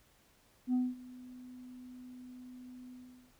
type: tone with ADSR envelope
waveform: sine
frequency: 251.1 Hz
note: B3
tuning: 29 cents sharp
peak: -24 dBFS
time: 0.67-3.34 s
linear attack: 67 ms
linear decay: 210 ms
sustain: -23 dB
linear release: 420 ms
effects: tanh soft clip ceiling -26 dBFS + pink hiss -67 dBFS RMS until 3.39 s